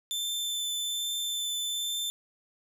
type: tone with vibrato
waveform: sawtooth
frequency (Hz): 3539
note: A7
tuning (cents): +9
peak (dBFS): -27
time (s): 0.11-2.1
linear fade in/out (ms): 0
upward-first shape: triangle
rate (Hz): 1.2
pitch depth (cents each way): 10
effects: none